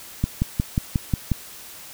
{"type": "click train", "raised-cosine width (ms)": 5, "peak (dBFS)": -7, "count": 7, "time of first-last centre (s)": [0.24, 1.317], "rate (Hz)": 5.57, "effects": ["white hiss -41 dBFS RMS until 1.93 s"]}